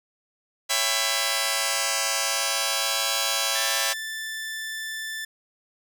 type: chord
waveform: 5% pulse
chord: C# half-diminished seventh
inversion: none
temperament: just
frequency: 554.4 / 665.2 / 798.3 / 997.9 Hz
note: C#5 / E5 / G5 / B5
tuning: 0 / +16 / +31 / +18 cents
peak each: -17 dBFS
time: 0.69-3.94 s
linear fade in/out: 20 ms
type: tone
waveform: sawtooth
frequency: 1763 Hz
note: A6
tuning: 3 cents sharp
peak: -27 dBFS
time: 3.55-5.25 s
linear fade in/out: 5 ms
effects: none